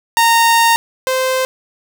sawtooth tone pair in turn, 923 / 519.1 Hz, A#5 / C5, -17 / -14 cents, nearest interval minor seventh, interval 997 cents, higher first, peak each -5 / -10 dBFS, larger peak first, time 0.17-0.76 / 1.07-1.45 s, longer first, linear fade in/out 0 ms, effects none

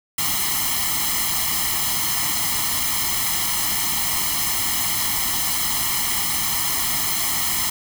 white noise with comb filter, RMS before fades -22 dBFS, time 0.18-7.7 s, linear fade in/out 5 ms, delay 0.97 ms, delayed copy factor +0.95, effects none

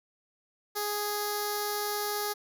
5% pulse tone with notch filter, 414.9 Hz, G#4, 2 cents flat, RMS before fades -32 dBFS, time 0.75-2.34 s, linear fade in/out 20 ms, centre 2700 Hz, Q 0.55, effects none

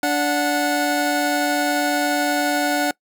25% pulse tone pair together, 291.3 / 734 Hz, D4 / F#5, -14 / -14 cents, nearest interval octave + major third, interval 1600 cents, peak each -17 / -17 dBFS, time 0.03-2.91 s, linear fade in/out 2 ms, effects noise-tail reverb RT60 0.1 s tail -23 dB re dry

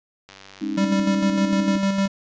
click train, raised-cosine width 0.2 ms, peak -25 dBFS, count 56, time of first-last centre 0.29-0.855 s, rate 97.3 Hz
sine chord, Ab suspended fourth, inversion none, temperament just, 207.7 / 276.9 / 311.5 Hz, Ab3 / Db4 / Eb4, 0 / -2 / +2 cents, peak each -30 / -28 / -26 dBFS, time 0.61-1.78 s, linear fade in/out 10 ms
square tone with tremolo, 196 Hz, G3, in tune, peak -18 dBFS, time 0.77-2.08 s, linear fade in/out 10 ms, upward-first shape square, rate 6.6 Hz, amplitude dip 40%
effects resampled to 16000 Hz

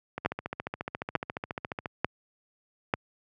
two click trains, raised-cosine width 0.5 ms, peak -18 / -9 dBFS, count 25 / 4, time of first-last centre 0.18-1.858 / 0.26-2.939 s, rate 14.3 / 1.12 Hz, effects high-pass 80 Hz 12 dB/octave

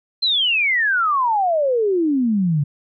sine exponential sweep, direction down, 4186 to 138.59 Hz, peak -15 dBFS, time 0.22-2.64 s, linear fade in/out 10 ms, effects none

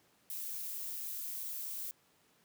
violet noise, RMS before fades -41 dBFS, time 0.3-1.91 s, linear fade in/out 0 ms, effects pink hiss -69 dBFS RMS until 2.44 s + high-pass 150 Hz 12 dB/octave

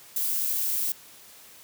violet noise, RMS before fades -27 dBFS, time 0.16-0.92 s, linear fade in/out 2 ms, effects white hiss -50 dBFS RMS until 1.63 s + high-pass 60 Hz 12 dB/octave

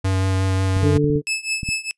square tone with vibrato, 95 Hz, F#2, 46 cents sharp, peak -18 dBFS, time 0.04-0.98 s, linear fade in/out 10 ms, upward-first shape sine, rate 5.5 Hz, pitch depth 11 cents each way
clicks, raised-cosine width 5 ms, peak -15 dBFS, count 8, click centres 0.768 / 0.832 / 0.96 / 1.043 / 1.101 / 1.157 / 1.632 / 1.689 s
harmonic tone, 146.83 Hz, D3, in tune, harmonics 1 / 2 / 3, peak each -19 / -20 / -19 dBFS, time 0.81-1.22 s, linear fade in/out 50 ms
sawtooth tone with tremolo, 2610 Hz, E7, 18 cents flat, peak -15 dBFS, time 1.27-1.91 s, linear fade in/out 0 ms, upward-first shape triangle, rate 4.9 Hz, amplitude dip 95%
effects noise-tail reverb RT60 0.1 s tail -24 dB re dry + resampled to 24000 Hz

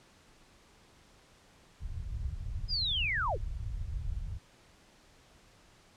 pink low-pass noise, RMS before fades -37 dBFS, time 1.8-4.39 s, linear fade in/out 20 ms, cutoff 110 Hz, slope 24 dB/octave
sine linear sweep, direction down, 5080 to 291.6 Hz, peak -29 dBFS, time 2.68-3.38 s, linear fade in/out 50 ms
effects pink hiss -61 dBFS RMS until 5.96 s + low-pass 8000 Hz 12 dB/octave

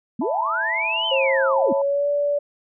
sine linear two-way sweep, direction up then down, 194.3 to 3121 to 194.3 Hz, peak -21 dBFS, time 0.19-1.73 s, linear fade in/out 5 ms, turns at 1.07 s
sine chord, E suspended fourth, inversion none, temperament equal, 659.3 / 880 / 987.8 Hz, E5 / A5 / B5, 0 / 0 / 0 cents, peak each -31 / -28 / -32 dBFS, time 0.21-1.82 s, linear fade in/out 5 ms
sine tone with pitch glide, 536 to 577.8 Hz, C5 to D5, +42 to -28 cents, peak -18 dBFS, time 1.11-2.39 s, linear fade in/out 10 ms, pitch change +130 cents, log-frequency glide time 1.53-2.09 s
effects none

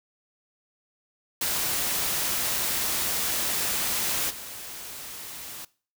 white noise with level steps, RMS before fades -27 / -39 dBFS, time 1.41-5.65 s, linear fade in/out 5 ms, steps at 4.29 s, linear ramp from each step 20 ms, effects noise-tail reverb RT60 0.4 s tail -21 dB re dry

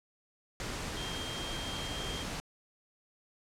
sine tone in noise, 3200 Hz, G7, 35 cents sharp, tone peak -41 dBFS, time 0.97-2.23 s, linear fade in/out 0 ms, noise pink, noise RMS -38 dBFS, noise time 0.6-2.4 s, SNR -6 dB, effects low-pass 8000 Hz 12 dB/octave

